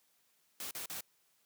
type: noise bursts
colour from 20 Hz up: white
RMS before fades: -42 dBFS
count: 3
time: 0.6-1.008 s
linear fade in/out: 2 ms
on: 110 ms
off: 39 ms
effects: white hiss -73 dBFS RMS until 1.45 s + high-pass 100 Hz 12 dB/octave